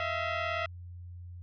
15% pulse tone pair together, 642 / 680.7 Hz, E5 / F5, -46 / -45 cents, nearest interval minor second, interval 101 cents, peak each -27 dBFS, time 0-0.66 s, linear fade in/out 2 ms, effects added 88 Hz sine -42 dBFS peak until 1.42 s + resampled to 11025 Hz

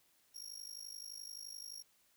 sawtooth tone with amplitude modulation, 5588 Hz, F8, in tune, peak -40 dBFS, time 0.34-1.83 s, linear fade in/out 20 ms, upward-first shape sine, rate 51.6 Hz, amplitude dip 90%, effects white hiss -72 dBFS RMS until 2.16 s

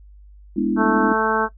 sine chord, E dominant seventh, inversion first, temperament equal, 207.7 / 246.9 / 293.7 / 329.6 Hz, G#3 / B3 / D4 / E4, 0 / 0 / 0 / 0 cents, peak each -23 dBFS, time 0.56-1.13 s, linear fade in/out 10 ms
harmonic tone, 220 Hz, A3, in tune, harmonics 1 / 2 / 3 / 4 / 5 / 6 / 7, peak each -27 / -22 / -27 / -23 / -25 / -25 / -24 dBFS, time 0.76-1.49 s, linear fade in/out 50 ms
effects noise-tail reverb RT60 0.1 s tail -18 dB re dry + added 50 Hz sine -42 dBFS peak until 1.57 s

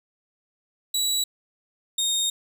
25% pulse tone pair in turn, 3917 / 3697 Hz, B7 / A#7, -15 / -15 cents, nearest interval minor second, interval 100 cents, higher first, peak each -18 / -18 dBFS, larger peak neither, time 0.94-1.24 / 1.98-2.3 s, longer second, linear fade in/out 5 ms, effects 9-bit

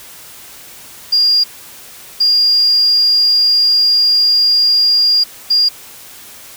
sine tone bursts at uneven times, 4819 Hz, D8, 44 cents sharp, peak -8 dBFS, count 3, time 1.12-1.44 / 2.2-5.24 / 5.5-5.69 s, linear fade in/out 10 ms, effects white hiss -36 dBFS RMS until 6.56 s

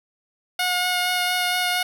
10% pulse tone with vibrato, 722 Hz, F#5, 43 cents flat, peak -12 dBFS, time 0.59-1.83 s, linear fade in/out 5 ms, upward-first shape sine, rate 4.3 Hz, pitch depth 11 cents each way, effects none

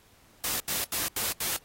white noise bursts, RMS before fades -30 dBFS, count 5, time 0.44-1.564 s, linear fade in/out 0 ms, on 160 ms, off 81 ms, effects pink hiss -60 dBFS RMS until 1.64 s + AAC 48 kbps

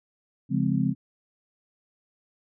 sine chord, Db major seventh, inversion none, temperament just, 138.59 / 173.24 / 207.9 / 259.9 Hz, Db3 / F3 / Ab3 / C4, 0 / -14 / +2 / -11 cents, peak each -27 dBFS, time 0.49-0.95 s, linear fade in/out 50 ms, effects none

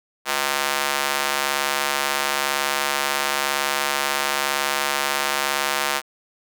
square tone with high-pass filter, 70.5 Hz, C#2, 30 cents sharp, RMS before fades -23 dBFS, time 0.25-6.02 s, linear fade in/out 50 ms, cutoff 990 Hz, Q 0.76, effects none

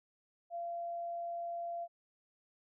sine tone, 686 Hz, F5, 31 cents flat, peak -37 dBFS, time 0.5-1.88 s, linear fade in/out 50 ms, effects none

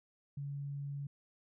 sine tone, 141.5 Hz, C#3, 36 cents sharp, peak -38 dBFS, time 0.37-1.07 s, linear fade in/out 5 ms, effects none

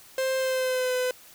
45% pulse tone with pitch glide, 525 to 504.5 Hz, C5 to B4, +6 to +37 cents, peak -24 dBFS, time 0.18-1.11 s, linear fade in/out 2 ms, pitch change -69 cents, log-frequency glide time 0.38-0.94 s, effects white hiss -51 dBFS RMS until 1.34 s

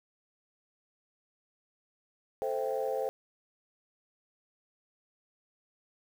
sine chord, A minor seventh, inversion none, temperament equal, 440 / 523.3 / 659.3 / 784 Hz, A4 / C5 / E5 / G5, 0 / 0 / 0 / 0 cents, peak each -34 / -32 / -38 / -37 dBFS, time 2.42-3.09 s, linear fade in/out 0 ms, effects tanh soft clip ceiling -21 dBFS + 9-bit

